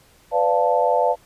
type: chord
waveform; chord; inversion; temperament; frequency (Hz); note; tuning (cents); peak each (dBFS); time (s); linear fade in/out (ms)
sine; B half-diminished seventh; none; equal with one note detuned; 501.4 / 587.3 / 698.5 / 880; B4 / D5 / F5 / A5; +26 / 0 / 0 / 0; -21; 0.31-1.16; 50
effects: pink hiss -54 dBFS RMS until 1.25 s + resampled to 32000 Hz